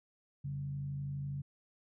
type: tone with frequency modulation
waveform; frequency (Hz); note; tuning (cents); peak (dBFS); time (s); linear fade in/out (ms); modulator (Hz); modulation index
sine; 140; C#3; +18; -36; 0.44-1.42; 10; 52.1; 0.42
effects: none